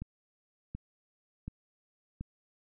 click train, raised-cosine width 5 ms, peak -26 dBFS, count 4, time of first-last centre 0.02-2.21 s, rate 1.37 Hz, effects none

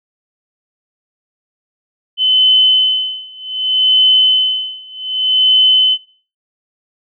sine tone with tremolo, 3039 Hz, F#7, 46 cents sharp, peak -6 dBFS, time 2.17-5.98 s, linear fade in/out 50 ms, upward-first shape sine, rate 0.65 Hz, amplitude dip 95%, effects noise-tail reverb RT60 0.4 s tail -17 dB re dry

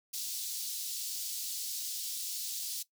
pink high-pass noise, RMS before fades -38 dBFS, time 0.13-2.83 s, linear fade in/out 10 ms, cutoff 4100 Hz, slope 24 dB/octave, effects noise-tail reverb RT60 0.1 s tail -17 dB re dry

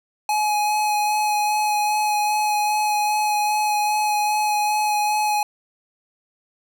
square tone with vibrato, 842 Hz, G#5, 24 cents sharp, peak -19 dBFS, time 0.29-5.43 s, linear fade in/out 2 ms, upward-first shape sine, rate 2.5 Hz, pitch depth 13 cents each way, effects none

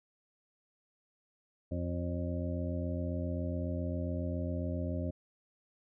harmonic tone with a mistuned harmonic, 87.31 Hz, F2, in tune, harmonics 1 / 2 / 3 / 4 / 6 / 7, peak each -35 / -40 / -39 / -46 / -44 / -43 dBFS, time 1.71-5.11 s, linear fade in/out 10 ms, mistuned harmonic 6, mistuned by +37 cents, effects none

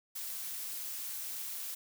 blue noise with amplitude modulation, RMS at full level -38 dBFS, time 0.15-1.75 s, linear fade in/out 10 ms, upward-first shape sine, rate 287 Hz, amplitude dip 50%, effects none

